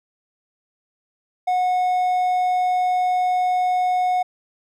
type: tone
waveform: triangle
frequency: 730 Hz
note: F#5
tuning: 24 cents flat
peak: -15 dBFS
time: 1.47-4.23 s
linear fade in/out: 10 ms
effects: none